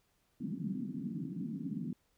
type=band-pass noise; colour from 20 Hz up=white; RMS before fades=-39 dBFS; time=0.4-1.93 s; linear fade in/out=5 ms; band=150 to 270 Hz; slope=48 dB/octave; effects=pink hiss -75 dBFS RMS until 2.17 s